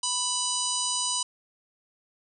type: harmonic tone with a mistuned harmonic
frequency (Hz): 990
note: B5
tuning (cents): +4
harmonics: 1 / 3 / 4 / 5 / 6 / 7 / 8 / 9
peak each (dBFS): -34 / -34 / -34 / -34 / -34 / -34 / -34 / -34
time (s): 0.03-1.23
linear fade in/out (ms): 5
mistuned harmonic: 8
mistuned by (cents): +70
effects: none